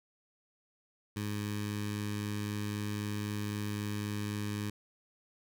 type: tone with notch filter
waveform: 15% pulse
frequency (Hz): 103.83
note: G#2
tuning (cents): 0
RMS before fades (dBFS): -36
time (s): 1.16-4.7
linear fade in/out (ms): 5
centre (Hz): 650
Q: 0.63
effects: none